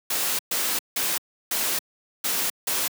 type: noise bursts at uneven times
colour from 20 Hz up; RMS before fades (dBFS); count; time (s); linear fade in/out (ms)
white; -25; 6; 0.1-0.39 / 0.51-0.79 / 0.96-1.18 / 1.51-1.79 / 2.24-2.5 / 2.67-2.88; 5
effects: high-pass 200 Hz 12 dB/octave